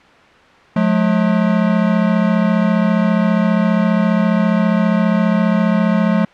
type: tone pair together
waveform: square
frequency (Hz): 179.56 / 214.4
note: F3 / A3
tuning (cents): +48 / -45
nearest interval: minor third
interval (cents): 307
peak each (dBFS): -16 / -15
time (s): 0.76-6.25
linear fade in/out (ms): 5
effects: white hiss -44 dBFS RMS until 6.33 s + low-pass 2000 Hz 12 dB/octave